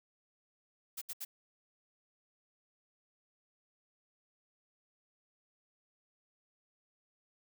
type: noise bursts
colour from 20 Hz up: blue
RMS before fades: -41 dBFS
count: 3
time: 0.97-1.25 s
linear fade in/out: 10 ms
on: 46 ms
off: 71 ms
effects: none